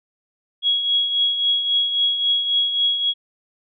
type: tone with tremolo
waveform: sine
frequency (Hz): 3322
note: G#7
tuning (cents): 0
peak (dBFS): -14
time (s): 0.62-3.14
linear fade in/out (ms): 50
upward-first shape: triangle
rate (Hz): 3.7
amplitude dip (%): 60
effects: none